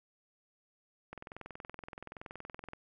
click train, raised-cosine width 0.5 ms, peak -29 dBFS, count 35, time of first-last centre 1.13-2.734 s, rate 21.2 Hz, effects none

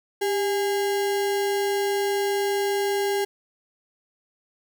sine tone with sample-and-hold, 397.6 Hz, G4, 25 cents sharp, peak -21 dBFS, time 0.21-3.25 s, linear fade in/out 10 ms, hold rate 1225 Hz, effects none

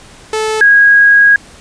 sawtooth / sine tone pair in turn, 435.7 / 1645 Hz, A4 / G#6, -17 / -17 cents, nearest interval octave + major seventh, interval 2300 cents, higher second, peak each -9 / -3 dBFS, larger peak second, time 0.33-0.61 / 0.61-1.36 s, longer second, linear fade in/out 2 ms, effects pink hiss -38 dBFS RMS until 1.6 s + resampled to 22050 Hz

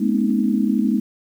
sine tone cluster, 210.2 / 241.5 / 261.6 / 274.3 / 315.7 Hz, G#3 / B3 / C4 / C#4 / D#4, +21 / -39 / 0 / -18 / +25 cents, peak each -19 / -21 / -26 / -27 / -24 dBFS, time 0-1 s, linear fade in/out 10 ms, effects 8-bit

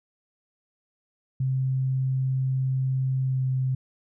sine tone with pitch glide, 131.5 to 130.37 Hz, C3 to C3, +9 to -6 cents, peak -22 dBFS, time 1.4-3.75 s, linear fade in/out 5 ms, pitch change -15 cents, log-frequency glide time 3.24-3.43 s, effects none

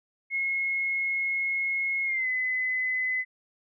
sine tone with pitch glide, 2167 to 2022 Hz, C#7 to B6, -40 to +40 cents, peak -25 dBFS, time 0.3-3.25 s, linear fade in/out 50 ms, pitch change -120 cents, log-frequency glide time 2.05-2.28 s, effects none

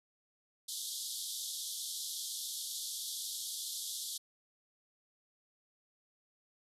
pink band-pass noise, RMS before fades -41 dBFS, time 0.68-4.18 s, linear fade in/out 10 ms, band 3300 to 13000 Hz, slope 96 dB/octave, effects none

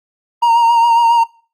triangle tone with vibrato, 932.3 Hz, A#5, in tune, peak -6 dBFS, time 0.42-1.24 s, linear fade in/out 10 ms, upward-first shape sine, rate 7.3 Hz, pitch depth 32 cents each way, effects noise-tail reverb RT60 0.4 s tail -22 dB re dry + Opus 48 kbps

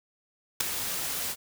white noise with ADSR envelope, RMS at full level -21 dBFS, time 0.6-1.36 s, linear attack 9 ms, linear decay 3 ms, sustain -11 dB, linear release 53 ms, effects none

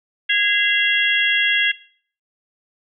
harmonic tone with a mistuned harmonic, 551 Hz, C#5, 11 cents flat, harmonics 3 / 4 / 5 / 6, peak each -20 / -20 / -20 / -20 dBFS, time 0.29-1.72 s, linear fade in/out 10 ms, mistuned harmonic 4, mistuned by -120 cents, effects noise-tail reverb RT60 0.5 s tail -19 dB re dry

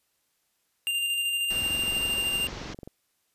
square tone with tremolo, 2794 Hz, F7, in tune, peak -25 dBFS, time 0.87-2.47 s, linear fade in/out 0 ms, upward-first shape square, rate 13 Hz, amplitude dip 25%
pink low-pass noise, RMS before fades -39 dBFS, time 1.5-2.74 s, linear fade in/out 5 ms, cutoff 6300 Hz, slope 48 dB/octave
click train, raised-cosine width 2 ms, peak -27 dBFS, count 30, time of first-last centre 1.62-2.875 s, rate 23.1 Hz
effects white hiss -73 dBFS RMS until 3.34 s + resampled to 32000 Hz

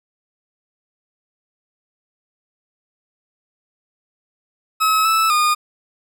40% pulse tone with pitch steps, 1285 / 1311 / 1221 Hz, E6 / E6 / D#6, -45 / -10 / -33 cents, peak -13 dBFS, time 4.8-5.55 s, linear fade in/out 20 ms, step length 250 ms, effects none

